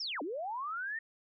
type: linear two-way sweep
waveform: sine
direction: down then up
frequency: 5630 to 265.4 to 1857 Hz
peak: -35 dBFS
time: 0-0.99 s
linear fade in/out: 5 ms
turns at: 0.22 s
effects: none